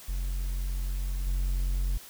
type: tone with level steps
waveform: triangle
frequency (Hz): 45.13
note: F#1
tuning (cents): -42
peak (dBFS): -26 / -23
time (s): 0.08-1.98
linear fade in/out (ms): 10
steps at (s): 1.26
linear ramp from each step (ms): 10
effects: white hiss -48 dBFS RMS until 2.09 s